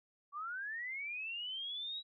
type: linear sweep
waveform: sine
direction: up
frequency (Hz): 1122 to 3885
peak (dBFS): -39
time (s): 0.32-2.03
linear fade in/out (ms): 50
effects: none